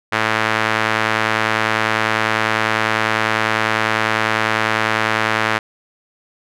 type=tone with band-pass filter; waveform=sawtooth; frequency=110 Hz; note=A2; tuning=in tune; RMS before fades=-18 dBFS; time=0.12-5.59 s; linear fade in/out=10 ms; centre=1700 Hz; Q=1.3; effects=none